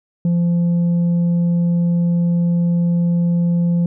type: tone with tanh clipping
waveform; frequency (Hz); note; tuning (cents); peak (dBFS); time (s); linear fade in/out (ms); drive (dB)
sine; 172.3; F3; -23; -14; 0.25-3.86; 2; 3
effects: none